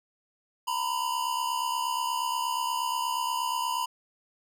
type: tone pair together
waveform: square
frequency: 931.6 / 1000 Hz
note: A#5 / B5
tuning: -1 / +21 cents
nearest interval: minor second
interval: 122 cents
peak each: -32 / -30 dBFS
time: 0.67-3.86 s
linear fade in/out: 10 ms
effects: none